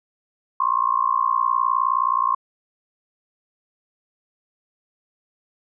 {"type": "tone with amplitude modulation", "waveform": "sine", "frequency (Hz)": 1070, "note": "C6", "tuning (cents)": 38, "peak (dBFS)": -13, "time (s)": [0.6, 2.35], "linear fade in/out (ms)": 5, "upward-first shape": "sine", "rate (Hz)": 59.3, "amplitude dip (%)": 100, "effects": []}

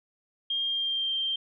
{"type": "tone with pitch glide", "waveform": "sine", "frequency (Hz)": [3215, 3160], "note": ["G7", "G7"], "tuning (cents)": [43, 13], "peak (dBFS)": -26, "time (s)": [0.5, 1.36], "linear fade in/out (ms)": 5, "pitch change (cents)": -30, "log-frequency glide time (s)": [0.65, 1.14], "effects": []}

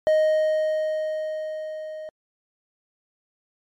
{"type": "tone with level ramp", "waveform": "triangle", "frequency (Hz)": 622.3, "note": "D#5", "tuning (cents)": 0, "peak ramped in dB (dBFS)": [-13, -31], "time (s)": [0.07, 2.09], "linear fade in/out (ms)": 0, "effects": ["MP3 64 kbps"]}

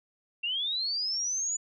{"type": "linear sweep", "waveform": "sine", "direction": "up", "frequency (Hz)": [2700, 7000], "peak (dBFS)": -28, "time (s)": [0.43, 1.57], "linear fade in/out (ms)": 10, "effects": []}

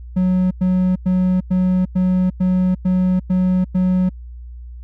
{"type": "tone bursts", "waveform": "triangle", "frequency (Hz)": 183.9, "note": "F#3", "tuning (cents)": -10, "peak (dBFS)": -11, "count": 9, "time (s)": [0.16, 4.094], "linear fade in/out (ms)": 10, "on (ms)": 350, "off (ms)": 98, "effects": ["added 60 Hz sine -31 dBFS peak until 4.83 s"]}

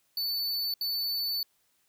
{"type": "tone bursts at uneven times", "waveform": "square", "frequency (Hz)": 4494, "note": "C#8", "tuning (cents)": 23, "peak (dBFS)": -29, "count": 2, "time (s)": [[0.17, 0.74], [0.81, 1.43]], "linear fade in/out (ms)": 2, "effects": ["white hiss -71 dBFS RMS until 1.88 s"]}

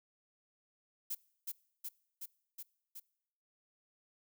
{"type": "noise with echo", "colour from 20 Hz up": "violet", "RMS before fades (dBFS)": -38, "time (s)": [1.1, 1.15], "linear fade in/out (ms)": 10, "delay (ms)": 370, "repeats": 5, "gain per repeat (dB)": -2, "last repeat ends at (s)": 3, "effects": ["noise-tail reverb RT60 0.8 s tail -24 dB re dry"]}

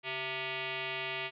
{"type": "tone with frequency modulation", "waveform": "sine", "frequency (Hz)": 140, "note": "C#3", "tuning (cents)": 18, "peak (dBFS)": -34, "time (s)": [0.03, 1.31], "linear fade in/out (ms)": 50, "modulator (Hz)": 525, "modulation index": 5.9, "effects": []}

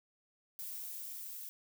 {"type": "noise with level ramp", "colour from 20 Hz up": "violet", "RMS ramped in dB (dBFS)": [-43, -46], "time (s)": [0.59, 1.49], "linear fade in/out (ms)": 0, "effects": []}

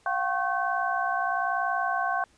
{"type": "tone cluster", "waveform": "sine", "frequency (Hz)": [703, 764, 1090, 1534], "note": ["F5", "G5", "C#6", "G6"], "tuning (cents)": [11, -45, -29, -38], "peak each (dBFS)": -30, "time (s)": [0.06, 2.24], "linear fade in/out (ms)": 2, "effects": ["pink hiss -62 dBFS RMS until 2.37 s", "resampled to 22050 Hz"]}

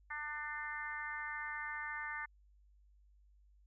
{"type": "harmonic tone", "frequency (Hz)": 298.8, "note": "D4", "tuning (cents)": 30, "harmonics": [3, 4, 5, 6, 7], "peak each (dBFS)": [-48, -48, -47, -43, -47], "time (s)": [0.1, 2.26], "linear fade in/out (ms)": 10, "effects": ["added 50 Hz sine -63 dBFS peak until 3.66 s"]}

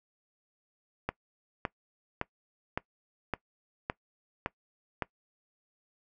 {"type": "click train", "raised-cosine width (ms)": 0.5, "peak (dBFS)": -15, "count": 8, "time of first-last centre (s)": [1.09, 5.023], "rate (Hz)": 1.78, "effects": ["noise-tail reverb RT60 0.1 s tail -21 dB re dry"]}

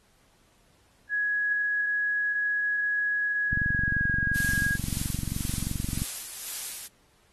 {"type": "tone with pitch glide", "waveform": "sine", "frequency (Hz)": [1672, 1643.3], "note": ["G#6", "G#6"], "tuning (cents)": [11, -19], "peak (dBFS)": -24, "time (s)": [1.09, 4.78], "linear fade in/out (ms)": 50, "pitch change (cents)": -30, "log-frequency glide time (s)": [3.51, 4.13]}
{"type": "click train", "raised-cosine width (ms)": 5, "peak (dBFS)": -18, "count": 58, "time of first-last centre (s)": [3.53, 6.019], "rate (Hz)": 22.9}
{"type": "noise with tremolo", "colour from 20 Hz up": "blue", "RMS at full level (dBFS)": -32, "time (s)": [4.34, 6.88], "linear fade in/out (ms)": 20, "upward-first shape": "sine", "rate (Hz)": 1.9, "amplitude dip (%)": 45}
{"effects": ["pink hiss -64 dBFS RMS until 7.32 s", "AAC 32 kbps"]}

